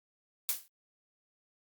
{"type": "noise with exponential decay", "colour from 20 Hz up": "blue", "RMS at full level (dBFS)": -27, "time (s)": [0.49, 0.68], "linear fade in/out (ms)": 0, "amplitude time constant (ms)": 40, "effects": ["Opus 48 kbps"]}